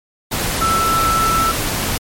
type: tone in noise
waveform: sine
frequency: 1326 Hz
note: E6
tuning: 10 cents sharp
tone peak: -14 dBFS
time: 0.61-1.52 s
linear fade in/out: 10 ms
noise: pink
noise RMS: -20 dBFS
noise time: 0.31-1.98 s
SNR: +3 dB
effects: MP3 64 kbps